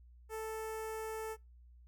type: tone with notch filter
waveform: sawtooth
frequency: 440 Hz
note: A4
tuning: in tune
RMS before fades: -41 dBFS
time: 0.29-1.37 s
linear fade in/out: 50 ms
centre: 3900 Hz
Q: 0.76
effects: noise-tail reverb RT60 0.2 s tail -22 dB re dry + added 60 Hz sine -56 dBFS peak until 1.87 s